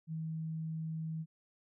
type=tone; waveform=sine; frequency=160 Hz; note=D#3; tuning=49 cents sharp; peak=-36 dBFS; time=0.07-1.26 s; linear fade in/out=50 ms; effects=none

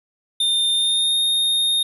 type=tone with pitch glide; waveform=square; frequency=3619 to 3689 Hz; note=A7 to A#7; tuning=+48 to -19 cents; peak=-17 dBFS; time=0.4-1.83 s; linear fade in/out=5 ms; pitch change=+33 cents; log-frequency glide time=0.73-1.17 s; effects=none

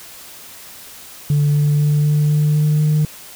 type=tone with pitch steps; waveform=sine; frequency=145.9 / 146.91 / 147.94 / 148.97 / 150 / 151.05 / 152.1 Hz; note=D3 / D3 / D3 / D3 / D3 / D3 / D#3; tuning=-11 / +1 / +13 / +25 / +37 / +49 / -39 cents; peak=-10 dBFS; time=1.3-3.05 s; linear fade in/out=2 ms; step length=250 ms; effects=tanh soft clip ceiling -10 dBFS + white hiss -38 dBFS RMS until 3.35 s

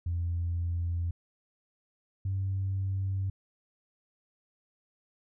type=tone pair in turn; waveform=sine; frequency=85.8 / 96.31 Hz; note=F2 / G2; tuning=-30 / -30 cents; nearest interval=major second; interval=200 cents; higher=second; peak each=-27 dBFS; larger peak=neither; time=0.06-1.11 / 2.25-3.3 s; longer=neither; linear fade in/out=5 ms; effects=tanh soft clip ceiling -24 dBFS

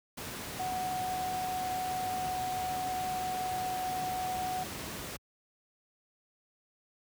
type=tone in noise; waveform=sine; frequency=740 Hz; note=F#5; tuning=in tune; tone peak=-32 dBFS; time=0.59-4.64 s; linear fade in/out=10 ms; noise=pink; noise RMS=-40 dBFS; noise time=0.17-5.17 s; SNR=+5 dB; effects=high-pass 80 Hz 12 dB/octave

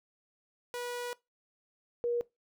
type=tone pair in turn; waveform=sawtooth / sine; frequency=486.5 / 477 Hz; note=B4 / A#4; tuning=-26 / +40 cents; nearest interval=unison; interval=34 cents; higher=first; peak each=-32 / -28 dBFS; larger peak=second; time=0.74-1.13 / 2.04-2.21 s; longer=first; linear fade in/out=0 ms; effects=noise-tail reverb RT60 0.2 s tail -21 dB re dry

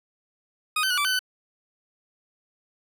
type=tone with pitch steps; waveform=20% pulse; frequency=1246 / 1533 / 1462 / 1162 / 1518 / 1506 Hz; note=D#6 / G6 / F#6 / D6 / F#6 / F#6; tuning=+2 / -39 / -21 / -19 / +44 / +30 cents; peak=-17 dBFS; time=0.76-1.192 s; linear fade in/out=5 ms; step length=72 ms; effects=none

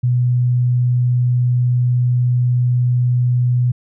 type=tone; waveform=sine; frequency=123.47 Hz; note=B2; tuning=in tune; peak=-12 dBFS; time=0.03-3.72 s; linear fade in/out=10 ms; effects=none

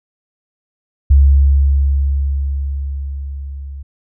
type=tone with level ramp; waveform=sine; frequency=69.3 Hz; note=C#2; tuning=in tune; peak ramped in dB=-4 to -26 dBFS; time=1.1-3.83 s; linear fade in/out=10 ms; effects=none

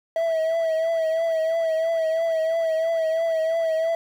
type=tone with vibrato; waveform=triangle; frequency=651 Hz; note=E5; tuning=22 cents flat; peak=-18 dBFS; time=0.16-3.95 s; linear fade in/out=2 ms; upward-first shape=triangle; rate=3 Hz; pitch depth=46 cents each way; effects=8-bit

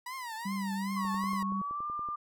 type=tone with vibrato; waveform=30% pulse; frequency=965 Hz; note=B5; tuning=40 cents flat; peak=-35 dBFS; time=0.06-1.43 s; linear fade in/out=5 ms; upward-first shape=triangle; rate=2.6 Hz; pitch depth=190 cents each way
type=tone; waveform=sine; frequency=196 Hz; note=G3; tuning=in tune; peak=-32 dBFS; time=0.45-1.62 s; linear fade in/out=10 ms
type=tone with pitch glide; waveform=sine; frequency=1102 to 1194.8 Hz; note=C#6 to D6; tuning=-11 to +29 cents; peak=-33 dBFS; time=0.96-2.16 s; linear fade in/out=10 ms; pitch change=+140 cents; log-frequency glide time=1.48-1.87 s
type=click train; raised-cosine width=2 ms; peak=-36 dBFS; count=12; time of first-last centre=1.05-2.088 s; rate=10.6 Hz
effects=none

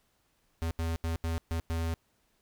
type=tone bursts at uneven times; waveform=square; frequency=82.4 Hz; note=E2; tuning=in tune; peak=-30 dBFS; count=6; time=0.62-0.71 / 0.79-0.96 / 1.04-1.16 / 1.24-1.38 / 1.51-1.6 / 1.7-1.94 s; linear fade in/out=0 ms; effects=pink hiss -72 dBFS RMS until 2.41 s

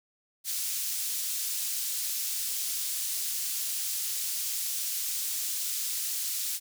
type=high-pass noise; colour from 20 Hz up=pink; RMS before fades=-32 dBFS; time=0.44-6.6 s; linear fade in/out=50 ms; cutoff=5700 Hz; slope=12 dB/octave; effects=none

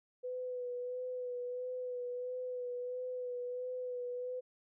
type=tone with vibrato; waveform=sine; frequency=497.7 Hz; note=B4; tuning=13 cents sharp; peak=-37 dBFS; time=0.23-4.41 s; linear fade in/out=20 ms; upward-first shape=sine; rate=1.5 Hz; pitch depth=25 cents each way; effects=none

